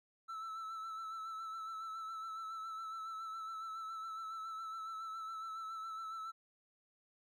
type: tone with vibrato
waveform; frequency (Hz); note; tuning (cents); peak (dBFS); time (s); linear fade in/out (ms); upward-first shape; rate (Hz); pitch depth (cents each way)
triangle; 1318.5; E6; 0; -40; 0.28-6.32; 20; sine; 7.2; 30
effects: none